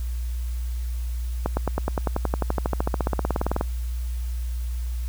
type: accelerating click train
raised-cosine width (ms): 1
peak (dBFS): -9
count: 30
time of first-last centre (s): 1.46-3.611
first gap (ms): 110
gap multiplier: 0.97
effects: added 60 Hz sine -25 dBFS peak until 5.08 s + white hiss -48 dBFS RMS until 5.08 s